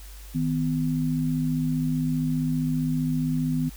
sine tone pair together, 156.8 / 252 Hz, D#3 / B3, +14 / +35 cents, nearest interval minor sixth, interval 821 cents, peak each -25 dBFS, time 0.34-3.7 s, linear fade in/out 20 ms, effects added 50 Hz sine -40 dBFS peak until 3.76 s + white hiss -49 dBFS RMS until 3.76 s

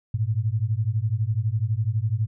sine beating tone pair, 103.6 / 115.6 Hz, G#2 / A#2, -4 / -14 cents, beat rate 12 Hz, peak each -24 dBFS, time 0.14-2.27 s, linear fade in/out 5 ms, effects none

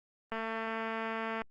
click train, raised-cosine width 0.5 ms, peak -22 dBFS, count 247, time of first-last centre 0.32-1.418 s, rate 224 Hz, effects Opus 24 kbps

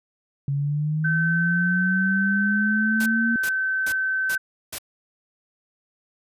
sine linear sweep, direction up, 138.59 to 233.1 Hz, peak -21 dBFS, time 0.48-3.36 s, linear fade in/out 2 ms
sine tone, 1537 Hz, G6, 35 cents flat, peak -21 dBFS, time 1.04-4.38 s, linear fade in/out 10 ms
white noise bursts, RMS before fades -31 dBFS, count 5, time 3-4.785 s, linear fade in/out 5 ms, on 61 ms, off 370 ms
effects resampled to 32000 Hz

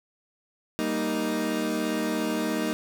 30% pulse chord, Eb major, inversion first, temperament equal, 196 / 233.1 / 311.1 Hz, G3 / Bb3 / Eb4, 0 / 0 / 0 cents, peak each -30 / -27 / -26 dBFS, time 0.79-2.73 s, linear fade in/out 0 ms, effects none

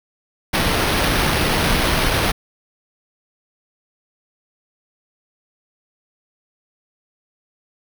pink noise with sample-and-hold, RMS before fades -18 dBFS, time 0.53-2.32 s, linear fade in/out 10 ms, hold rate 7350 Hz, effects none

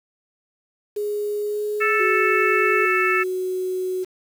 sine tone with pitch glide, 415.3 to 419.6 Hz, G#4 to G#4, 0 to +18 cents, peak -22 dBFS, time 0.96-2.86 s, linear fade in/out 10 ms, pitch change +18 cents, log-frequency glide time 1.4-1.65 s
harmonic tone, 440 Hz, A4, in tune, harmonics 3 / 4 / 5 / 6, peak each -22 / -23 / -24 / -25 dBFS, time 1.8-3.24 s, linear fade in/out 20 ms
sine tone, 370 Hz, F#4, in tune, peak -22 dBFS, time 1.99-4.05 s, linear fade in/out 20 ms
effects 7-bit

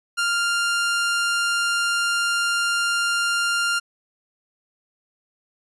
sawtooth tone, 1396.9 Hz, F6, in tune, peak -16 dBFS, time 0.17-3.8 s, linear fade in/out 20 ms, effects resampled to 24000 Hz

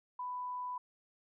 sine tone, 994 Hz, B5, 11 cents sharp, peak -37 dBFS, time 0.19-0.78 s, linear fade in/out 5 ms, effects none

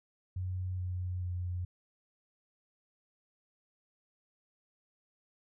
sine tone with pitch steps, 91.9 / 90.63 / 89.39 Hz, F#2 / F#2 / F2, -11 / -35 / +41 cents, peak -33 dBFS, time 0.36-1.65 s, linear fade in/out 5 ms, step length 430 ms, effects none

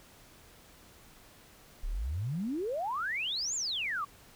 sine exponential two-way sweep, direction up then down, 30.42 to 7440 to 1092 Hz, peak -31 dBFS, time 1.83-4.05 s, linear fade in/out 10 ms, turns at 3.55 s, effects pink hiss -57 dBFS RMS until 4.35 s

